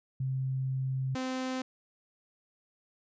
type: tone pair in turn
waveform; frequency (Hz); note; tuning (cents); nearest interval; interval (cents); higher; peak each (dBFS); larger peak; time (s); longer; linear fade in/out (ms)
sine / sawtooth; 131.9 / 258.5; C3 / C4; +14 / -21; octave; 1165; second; -29 / -28; second; 0.2-1.15 / 1.15-1.62; first; 5
effects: resampled to 16000 Hz